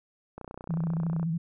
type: click train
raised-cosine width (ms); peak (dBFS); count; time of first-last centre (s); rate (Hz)
1; -26; 27; 0.38-1.23; 30.6
type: tone with vibrato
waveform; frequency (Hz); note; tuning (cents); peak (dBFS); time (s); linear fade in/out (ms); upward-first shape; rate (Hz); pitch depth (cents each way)
sine; 164.81; E3; 0; -26; 0.69-1.38; 10; square; 14; 55
effects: none